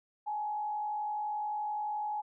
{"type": "tone with frequency modulation", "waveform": "sine", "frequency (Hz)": 842, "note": "G#5", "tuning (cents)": 24, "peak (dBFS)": -32, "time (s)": [0.26, 2.22], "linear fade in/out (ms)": 20, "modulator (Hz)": 51.6, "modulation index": 0.43, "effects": []}